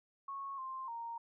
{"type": "tone with pitch steps", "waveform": "sine", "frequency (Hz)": [1100, 1051, 929], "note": ["C#6", "C6", "A#5"], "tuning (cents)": [-14, 7, -6], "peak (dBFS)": -40, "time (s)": [0.28, 1.18], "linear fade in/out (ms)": 5, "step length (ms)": 300, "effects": []}